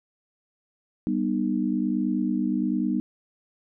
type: chord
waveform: sine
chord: G augmented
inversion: none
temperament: just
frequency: 196 / 245 / 306.2 Hz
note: G3 / B3 / D#4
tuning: 0 / -14 / -28 cents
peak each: -27 / -26 / -27 dBFS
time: 1.07-3 s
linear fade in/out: 0 ms
effects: none